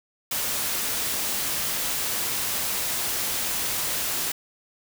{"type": "noise", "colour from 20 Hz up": "white", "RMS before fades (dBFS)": -27, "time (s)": [0.31, 4.32], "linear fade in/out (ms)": 5, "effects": []}